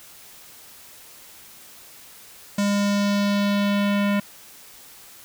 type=tone with low-pass filter sweep; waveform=square; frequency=202.6 Hz; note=G#3; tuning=43 cents flat; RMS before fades=-21 dBFS; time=2.58-4.2 s; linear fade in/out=5 ms; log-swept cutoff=7500 to 2500 Hz; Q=1.6; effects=white hiss -46 dBFS RMS until 5.24 s